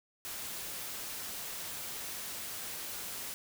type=noise; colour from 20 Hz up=white; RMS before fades=-41 dBFS; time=0.25-3.34 s; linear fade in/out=0 ms; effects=none